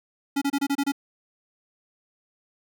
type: tone bursts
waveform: square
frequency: 280 Hz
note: C#4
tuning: 18 cents sharp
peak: -22 dBFS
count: 7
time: 0.36-0.921 s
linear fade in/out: 10 ms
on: 57 ms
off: 27 ms
effects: none